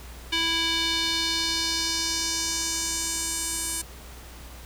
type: tone with band-pass filter sweep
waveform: square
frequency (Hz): 329.6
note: E4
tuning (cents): 0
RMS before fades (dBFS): -27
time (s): 0.32-3.82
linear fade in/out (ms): 10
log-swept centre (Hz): 3200 to 9100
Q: 2.2
effects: added 60 Hz sine -42 dBFS peak until 4.65 s + pink hiss -46 dBFS RMS until 4.65 s